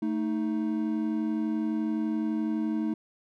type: tone pair together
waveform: triangle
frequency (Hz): 221.6 / 313.4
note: A3 / D#4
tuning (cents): +13 / +13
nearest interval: tritone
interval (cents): 600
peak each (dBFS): -27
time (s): 0.02-2.94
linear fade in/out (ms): 5
effects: none